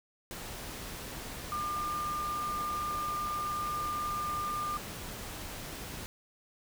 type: tone in noise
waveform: sine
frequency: 1200 Hz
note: D6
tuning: 37 cents sharp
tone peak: -32 dBFS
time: 1.52-4.77 s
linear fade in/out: 0 ms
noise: pink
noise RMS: -42 dBFS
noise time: 0.31-6.06 s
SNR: +7 dB
effects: none